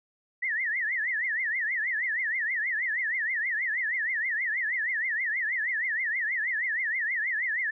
sine tone with vibrato, 1900 Hz, A#6, 33 cents sharp, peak -26 dBFS, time 0.42-7.71 s, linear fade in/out 10 ms, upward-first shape triangle, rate 6.3 Hz, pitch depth 230 cents each way, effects none

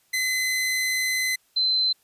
sawtooth / sine tone pair in turn, 2036 / 4072 Hz, C7 / C8, -48 / -48 cents, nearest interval octave, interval 1200 cents, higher second, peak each -19 dBFS, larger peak neither, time 0.13-1.36 / 1.56-1.93 s, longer first, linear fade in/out 10 ms, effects white hiss -64 dBFS RMS until 2.03 s + resampled to 32000 Hz

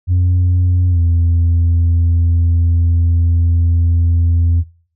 sine tone with pitch glide, 89.6 to 84.57 Hz, F2 to E2, +45 to +45 cents, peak -7 dBFS, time 0.07-4.64 s, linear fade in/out 50 ms, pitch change -100 cents, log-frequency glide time 0.9-0.99 s, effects noise-tail reverb RT60 0.5 s tail -22 dB re dry + tanh soft clip ceiling -8 dBFS

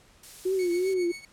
blue noise, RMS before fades -43 dBFS, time 0.23-0.94 s, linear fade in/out 5 ms
sine tone with vibrato, 363.8 Hz, F#4, 29 cents flat, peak -23 dBFS, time 0.45-1.12 s, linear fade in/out 10 ms, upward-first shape triangle, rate 2.8 Hz, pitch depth 110 cents each way
sawtooth tone with tremolo, 2217 Hz, C#7, in tune, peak -33 dBFS, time 0.59-1.25 s, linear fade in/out 2 ms, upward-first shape triangle, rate 7.6 Hz, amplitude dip 85%
effects pink hiss -58 dBFS RMS until 1.32 s + low-pass 10000 Hz 12 dB/octave

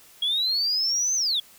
sine linear two-way sweep, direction up then down, 3274 to 6272 to 3274 Hz, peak -20 dBFS, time 0.22-1.4 s, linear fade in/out 5 ms, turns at 1.15 s, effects tanh soft clip ceiling -18 dBFS + white hiss -52 dBFS RMS until 1.58 s

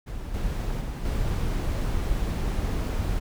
brown noise with level steps, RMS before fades -34 / -28 / -31 / -26 dBFS, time 0.06-3.2 s, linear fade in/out 20 ms, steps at 0.34 / 0.81 / 1.05 s, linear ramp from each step 2 ms, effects none

